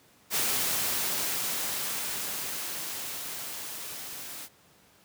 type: noise with level ramp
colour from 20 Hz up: white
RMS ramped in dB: -27 to -41 dBFS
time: 0.3-4.49 s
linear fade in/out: 50 ms
effects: pink hiss -60 dBFS RMS until 5.04 s + high-pass 100 Hz 12 dB/octave